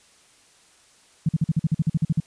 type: tone bursts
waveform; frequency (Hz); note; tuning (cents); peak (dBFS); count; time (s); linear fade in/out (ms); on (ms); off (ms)
sine; 159; D#3; +38; -16; 13; 1.26-2.202; 5; 30; 46
effects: white hiss -56 dBFS RMS until 2.26 s + resampled to 22050 Hz